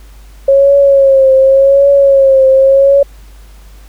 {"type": "tone with vibrato", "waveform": "sine", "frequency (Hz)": 545, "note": "C#5", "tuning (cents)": -29, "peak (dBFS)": -3, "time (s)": [0.48, 3.03], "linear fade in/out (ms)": 5, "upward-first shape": "triangle", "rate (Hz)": 0.88, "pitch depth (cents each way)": 56, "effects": ["added 50 Hz sine -33 dBFS peak until 3.88 s", "pink hiss -45 dBFS RMS until 3.88 s"]}